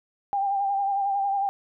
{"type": "tone with vibrato", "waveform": "sine", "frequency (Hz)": 794, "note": "G5", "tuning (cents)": 22, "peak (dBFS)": -22, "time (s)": [0.33, 1.49], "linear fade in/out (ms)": 0, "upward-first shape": "sine", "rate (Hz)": 11, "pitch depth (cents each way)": 37, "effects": []}